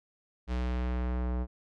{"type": "tone with low-pass filter sweep", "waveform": "square", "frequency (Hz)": 61.74, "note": "B1", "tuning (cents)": 0, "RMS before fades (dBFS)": -31, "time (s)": [0.47, 1.47], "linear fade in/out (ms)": 50, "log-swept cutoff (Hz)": [4900, 960], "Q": 0.74, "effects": []}